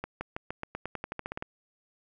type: accelerating click train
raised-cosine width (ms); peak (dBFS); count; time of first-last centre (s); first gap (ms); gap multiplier
0.5; -19; 15; 0.04-1.424; 170; 0.91
effects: none